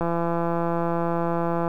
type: click train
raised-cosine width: 1 ms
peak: -12 dBFS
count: 283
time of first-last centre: 0.01-1.679 s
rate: 169 Hz
effects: 9-bit